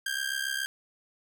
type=ring-modulated tone; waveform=sawtooth; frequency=1597 Hz; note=G6; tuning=32 cents sharp; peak=-23 dBFS; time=0.06-0.66 s; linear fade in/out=0 ms; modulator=33.6 Hz; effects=none